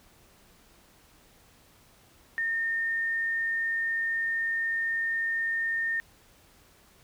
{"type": "tone", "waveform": "sine", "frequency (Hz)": 1824, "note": "A#6", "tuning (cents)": -38, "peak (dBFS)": -26, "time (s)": [2.38, 6], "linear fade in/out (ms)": 0, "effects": ["pink hiss -59 dBFS RMS until 7.03 s"]}